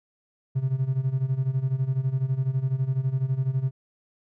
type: tone with tremolo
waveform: triangle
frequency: 132 Hz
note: C3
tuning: 16 cents sharp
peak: -16 dBFS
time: 0.55-3.71 s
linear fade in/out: 20 ms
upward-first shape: sine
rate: 12 Hz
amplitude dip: 85%
effects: tanh soft clip ceiling -16 dBFS